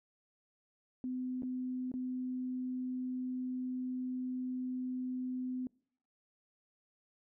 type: tone with dropouts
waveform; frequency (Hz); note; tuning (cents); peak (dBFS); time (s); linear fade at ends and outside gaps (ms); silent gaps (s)
sine; 254.1; B3; +49; -35; 1.04-5.67; 1; 1.422-1.432 / 1.917-1.939
effects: noise-tail reverb RT60 0.6 s tail -25 dB re dry